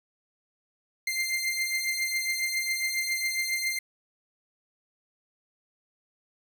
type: beating tone pair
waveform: sawtooth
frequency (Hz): 2093 / 2100.3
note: C7 / C7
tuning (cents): 0 / +6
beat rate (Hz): 7.3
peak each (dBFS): -25 / -29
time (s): 1.07-3.79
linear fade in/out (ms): 5
effects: none